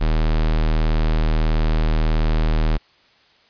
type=tone; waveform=square; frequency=39.22 Hz; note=D#1; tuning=15 cents sharp; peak=-16 dBFS; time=0-2.78 s; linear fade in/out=20 ms; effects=white hiss -55 dBFS RMS until 3.49 s + resampled to 11025 Hz